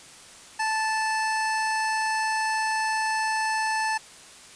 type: tone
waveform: 25% pulse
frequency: 877 Hz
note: A5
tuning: 6 cents flat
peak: -20 dBFS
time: 0.59-3.98 s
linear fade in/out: 10 ms
effects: white hiss -47 dBFS RMS until 4.55 s + resampled to 22050 Hz